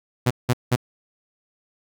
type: tone bursts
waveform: sawtooth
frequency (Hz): 123.47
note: B2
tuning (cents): 0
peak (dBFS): -12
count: 3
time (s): 0.26-0.761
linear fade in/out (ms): 10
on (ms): 47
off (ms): 180
effects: none